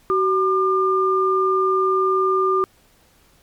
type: tone pair together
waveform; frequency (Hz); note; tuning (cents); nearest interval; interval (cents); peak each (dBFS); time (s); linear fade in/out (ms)
sine; 378.7 / 1200; F#4 / D6; +40 / +37; octave + minor sixth; 1997; -18; 0.1-2.64; 0
effects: pink hiss -56 dBFS RMS until 3.42 s + MP3 96 kbps